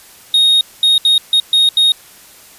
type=tone bursts at uneven times; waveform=triangle; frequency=3729 Hz; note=A#7; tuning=in tune; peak=-6 dBFS; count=6; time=0.34-0.61 / 0.83-0.98 / 1.05-1.18 / 1.33-1.4 / 1.53-1.69 / 1.77-1.92 s; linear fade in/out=2 ms; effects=white hiss -41 dBFS RMS until 2.58 s + resampled to 32000 Hz